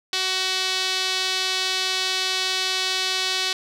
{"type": "tone with band-pass filter", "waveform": "sawtooth", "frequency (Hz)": 375.2, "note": "F#4", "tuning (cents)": 24, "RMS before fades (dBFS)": -24, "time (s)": [0.13, 3.53], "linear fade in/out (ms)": 2, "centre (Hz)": 4000, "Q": 2, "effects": []}